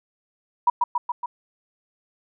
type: tone with echo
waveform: sine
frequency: 966 Hz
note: B5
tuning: 39 cents flat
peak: -13 dBFS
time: 0.67-0.7 s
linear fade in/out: 5 ms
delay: 140 ms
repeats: 4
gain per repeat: -3 dB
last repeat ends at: 1.26 s
effects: none